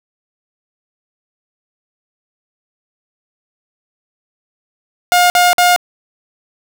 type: tone bursts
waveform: sawtooth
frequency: 712 Hz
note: F5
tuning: 33 cents sharp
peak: -4 dBFS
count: 3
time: 5.12-5.762 s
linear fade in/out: 0 ms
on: 180 ms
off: 51 ms
effects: none